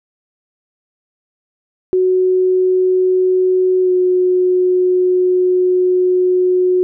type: tone with pitch glide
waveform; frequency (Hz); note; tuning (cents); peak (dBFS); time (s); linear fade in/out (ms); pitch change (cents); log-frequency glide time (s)
sine; 370 to 365.1; F#4 to F#4; 0 to -23; -10; 1.93-6.83; 0; -23; 3.82-3.91
effects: none